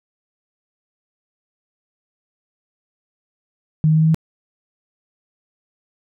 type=tone with pitch steps; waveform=sine; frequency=155.56 / 156.73 / 157.91 / 159.1 / 160.3 Hz; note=D#3 / D#3 / D#3 / D#3 / E3; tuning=0 / +13 / +26 / +39 / -48 cents; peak=-11 dBFS; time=3.84-4.145 s; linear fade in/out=0 ms; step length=61 ms; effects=none